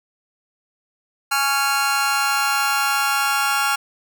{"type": "chord", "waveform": "sawtooth", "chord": "Db major", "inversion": "second", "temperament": "just", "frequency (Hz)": [831.5, 1108.7, 1385.9], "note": ["Ab5", "Db6", "F6"], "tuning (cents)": [2, 0, -14], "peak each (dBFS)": [-19, -22, -16], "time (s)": [1.31, 3.76], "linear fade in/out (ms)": 10, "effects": []}